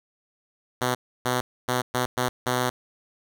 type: tone bursts at uneven times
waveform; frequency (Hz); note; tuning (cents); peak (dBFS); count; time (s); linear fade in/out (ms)
5% pulse; 125.3; B2; +25; -11; 6; 0.81-0.95 / 1.25-1.41 / 1.68-1.82 / 1.94-2.06 / 2.17-2.29 / 2.46-2.7; 10
effects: none